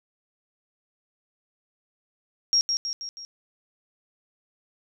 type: tone with echo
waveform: sine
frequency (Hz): 5588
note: F8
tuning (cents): 0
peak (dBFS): -17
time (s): 2.53-2.61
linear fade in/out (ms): 0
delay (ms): 160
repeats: 4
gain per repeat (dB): -5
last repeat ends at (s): 3.25
effects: none